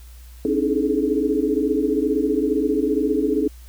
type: tone cluster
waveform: sine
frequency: 266.8 / 295.3 / 317.5 / 417.6 / 432.6 Hz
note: C4 / D4 / D#4 / G#4 / A4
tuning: +34 / +10 / +35 / +10 / -29 cents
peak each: -24 dBFS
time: 0.45-3.48 s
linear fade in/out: 2 ms
effects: added 60 Hz sine -39 dBFS peak until 3.68 s + white hiss -52 dBFS RMS until 3.68 s